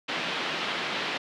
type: band-pass noise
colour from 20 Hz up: white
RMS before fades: -31 dBFS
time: 0.08-1.18 s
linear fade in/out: 10 ms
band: 160 to 3600 Hz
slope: 24 dB/octave
effects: none